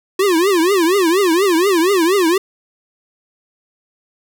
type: tone with vibrato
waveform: square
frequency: 361.9 Hz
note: F#4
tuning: 38 cents flat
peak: -12 dBFS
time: 0.19-2.38 s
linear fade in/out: 5 ms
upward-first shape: triangle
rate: 4.2 Hz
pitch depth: 250 cents each way
effects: none

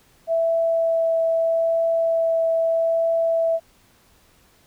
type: tone with vibrato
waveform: sine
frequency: 659.3 Hz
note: E5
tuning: in tune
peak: -17 dBFS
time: 0.27-3.6 s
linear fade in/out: 50 ms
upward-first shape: triangle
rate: 0.79 Hz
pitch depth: 8 cents each way
effects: pink hiss -57 dBFS RMS until 4.66 s

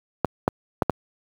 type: clicks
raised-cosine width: 1 ms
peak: -4 dBFS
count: 4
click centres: 0.247 / 0.479 / 0.822 / 0.897 s
effects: high-pass 80 Hz 12 dB/octave + 7-bit

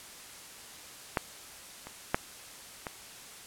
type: clicks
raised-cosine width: 0.5 ms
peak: -11 / -27 / -9 / -20 dBFS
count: 4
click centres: 1.172 / 1.87 / 2.145 / 2.868 s
effects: white hiss -48 dBFS RMS until 3.46 s + low-pass 11000 Hz 12 dB/octave

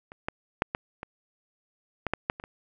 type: clicks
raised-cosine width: 0.5 ms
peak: -28 / -14 / -7 / -13 / -21 / -13 / -10 / -9 / -24 / -24 dBFS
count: 10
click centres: 0.119 / 0.285 / 0.621 / 0.749 / 1.031 / 2.067 / 2.136 / 2.299 / 2.399 / 2.439 s
effects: none

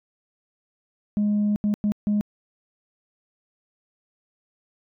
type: tone bursts at uneven times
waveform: sine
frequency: 207.8 Hz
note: G#3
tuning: 1 cent sharp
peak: -17 dBFS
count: 4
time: 1.17-1.56 / 1.64-1.74 / 1.84-1.92 / 2.07-2.21 s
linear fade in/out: 0 ms
effects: tanh soft clip ceiling -17 dBFS

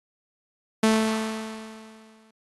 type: tone with exponential decay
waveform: sawtooth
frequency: 220 Hz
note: A3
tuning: in tune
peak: -12 dBFS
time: 0.83-2.31 s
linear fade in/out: 5 ms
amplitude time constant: 320 ms
effects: AAC 32 kbps

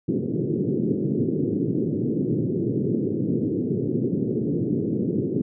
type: band-pass noise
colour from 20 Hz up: white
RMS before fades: -24 dBFS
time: 0.08-5.42 s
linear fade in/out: 10 ms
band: 110 to 410 Hz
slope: 48 dB/octave
effects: none

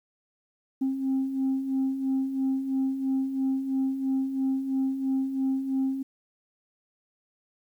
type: beating tone pair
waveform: sine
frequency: 264.2 / 267.2 Hz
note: C4 / C4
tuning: +17 / +36 cents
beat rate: 3 Hz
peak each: -31 / -24 dBFS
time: 0.81-6.03 s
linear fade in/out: 10 ms
effects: tanh soft clip ceiling -20 dBFS + 10-bit

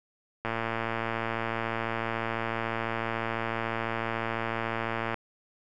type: click train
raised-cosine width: 0.5 ms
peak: -15 dBFS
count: 536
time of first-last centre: 0.45-5.143 s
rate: 114 Hz
effects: none

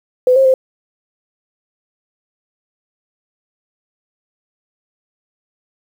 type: tone with pitch steps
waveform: sine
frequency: 505 / 534 / 522 Hz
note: B4 / C5 / C5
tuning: +39 / +35 / -4 cents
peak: -7 dBFS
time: 0.27-0.54 s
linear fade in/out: 2 ms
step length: 90 ms
effects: 7-bit

